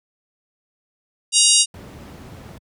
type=harmonic tone; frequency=946 Hz; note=A#5; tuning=25 cents sharp; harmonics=3 / 4 / 5 / 6 / 7 / 8 / 9 / 10; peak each=-20 / -20 / -20 / -20 / -20 / -20 / -20 / -20 dBFS; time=1.32-1.66 s; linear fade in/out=50 ms
type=noise; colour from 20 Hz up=brown; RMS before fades=-33 dBFS; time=1.74-2.58 s; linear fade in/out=2 ms
effects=high-pass 100 Hz 12 dB/octave